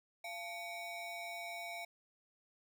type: ring-modulated tone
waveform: square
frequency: 782 Hz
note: G5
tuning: 4 cents flat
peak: -40 dBFS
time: 0.24-1.85 s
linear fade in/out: 5 ms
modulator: 1470 Hz
effects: none